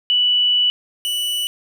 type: tone pair in turn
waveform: sine / 45% pulse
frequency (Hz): 2960 / 2960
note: F#7 / F#7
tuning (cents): 0 / 0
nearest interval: unison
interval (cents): 0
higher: neither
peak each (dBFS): -13 / -19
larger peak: first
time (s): 0.1-0.7 / 1.05-1.47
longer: first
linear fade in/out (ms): 0
effects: none